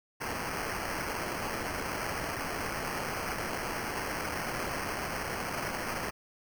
white noise with sample-and-hold, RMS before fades -35 dBFS, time 0.2-6.11 s, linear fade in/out 20 ms, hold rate 3675 Hz, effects none

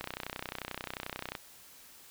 click train, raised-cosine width 0.3 ms, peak -20 dBFS, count 43, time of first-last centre 0.01-1.352 s, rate 31.3 Hz, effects white hiss -55 dBFS RMS until 2.1 s

